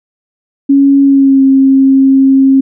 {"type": "tone with pitch glide", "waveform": "sine", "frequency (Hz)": [277.2, 268.8], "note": ["C#4", "C4"], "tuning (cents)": [0, 47], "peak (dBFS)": -3, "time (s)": [0.69, 2.61], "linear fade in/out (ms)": 10, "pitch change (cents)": -53, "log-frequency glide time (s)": [1.03, 1.42], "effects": []}